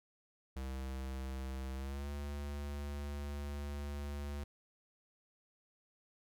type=tone with pitch glide; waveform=square; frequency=66 to 71.97 Hz; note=C2 to D2; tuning=+16 to -34 cents; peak=-40 dBFS; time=0.56-4.44 s; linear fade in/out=5 ms; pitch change=+150 cents; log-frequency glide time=1.75-2.11 s; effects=none